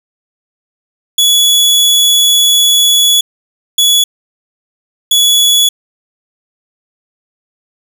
sawtooth tone bursts at uneven times, 3396 Hz, G#7, 38 cents sharp, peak -3 dBFS, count 3, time 1.18-3.21 / 3.78-4.04 / 5.11-5.69 s, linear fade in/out 5 ms, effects none

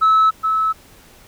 sine tone with echo, 1300 Hz, E6, 24 cents flat, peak -8 dBFS, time 0.01-0.31 s, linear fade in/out 20 ms, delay 420 ms, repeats 1, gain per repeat -6 dB, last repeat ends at 0.73 s, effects tanh soft clip ceiling -8 dBFS + pink hiss -47 dBFS RMS until 1.27 s

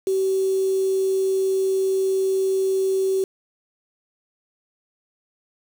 sine tone with quantisation, 382.8 Hz, G4, 41 cents flat, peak -18 dBFS, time 0.07-3.24 s, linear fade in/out 2 ms, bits 6, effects none

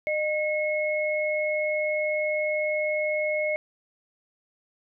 sine tone pair together, 610 / 2176 Hz, D#5 / C#7, -34 / -33 cents, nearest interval octave + minor seventh, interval 2201 cents, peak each -25 / -28 dBFS, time 0.07-3.56 s, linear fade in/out 0 ms, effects none

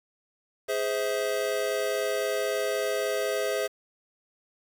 square chord, Ab augmented, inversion none, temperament just, 415.3 / 519.1 / 648.9 Hz, Ab4 / C5 / E5, 0 / -14 / -27 cents, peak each -31 / -31 / -32 dBFS, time 0.68-3.68 s, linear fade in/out 20 ms, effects 8-bit

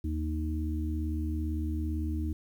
harmonic tone, 77.78 Hz, D#2, in tune, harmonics 1 / 3 / 4, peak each -30 / -39 / -36 dBFS, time 0.04-2.33 s, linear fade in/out 5 ms, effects 10-bit

